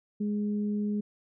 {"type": "tone pair together", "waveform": "sine", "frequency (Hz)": [207.7, 415.4], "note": ["G#3", "G#4"], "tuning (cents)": [0, 0], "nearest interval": "octave", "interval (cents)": 1200, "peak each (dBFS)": [-27, -39], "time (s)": [0.2, 1.01], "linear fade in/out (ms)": 10, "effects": []}